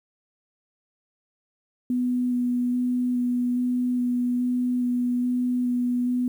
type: tone with vibrato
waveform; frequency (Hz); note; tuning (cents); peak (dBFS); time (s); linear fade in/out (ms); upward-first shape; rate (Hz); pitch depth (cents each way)
sine; 246.9; B3; 0; -21; 1.9-6.28; 2; square; 1.2; 9
effects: 9-bit